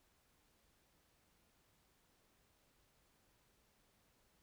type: silence
effects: pink hiss -75 dBFS RMS until 4.42 s